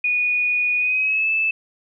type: tone with pitch glide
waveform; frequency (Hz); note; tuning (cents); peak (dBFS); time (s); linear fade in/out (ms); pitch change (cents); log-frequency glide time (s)
sine; 2463 to 2625; D#7 to E7; -18 to -8; -17; 0.04-1.51; 5; +110; 0.78-1.3
effects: none